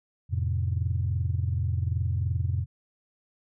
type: chord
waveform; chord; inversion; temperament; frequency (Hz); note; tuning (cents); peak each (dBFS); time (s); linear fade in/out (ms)
sine; F major; none; equal; 87.31 / 110 / 130.81; F2 / A2 / C3; 0 / 0 / 0; -26 / -29 / -31; 0.29-2.66; 50
effects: tanh soft clip ceiling -16 dBFS